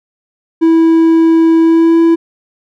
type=tone with pitch glide; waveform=triangle; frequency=327.2 to 331.8 Hz; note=E4 to E4; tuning=-13 to +11 cents; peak=-3 dBFS; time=0.61-2.16 s; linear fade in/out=20 ms; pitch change=+24 cents; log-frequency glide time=1.61-2 s; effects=none